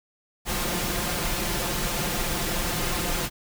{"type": "noise with comb filter", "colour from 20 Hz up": "pink", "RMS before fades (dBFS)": -27, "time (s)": [0.45, 3.3], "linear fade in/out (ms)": 50, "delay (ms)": 5.7, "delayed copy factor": 0.6, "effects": []}